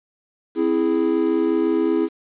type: chord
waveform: triangle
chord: C augmented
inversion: none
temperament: equal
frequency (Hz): 261.6 / 329.6 / 415.3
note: C4 / E4 / G#4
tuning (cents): 0 / 0 / 0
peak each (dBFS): -22 / -17 / -20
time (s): 0.55-2.09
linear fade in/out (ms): 50
effects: resampled to 8000 Hz + 8-bit